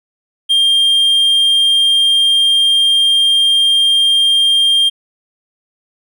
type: tone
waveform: triangle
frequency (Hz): 3200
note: G7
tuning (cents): +35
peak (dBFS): -7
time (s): 0.49-4.9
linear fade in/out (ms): 20
effects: none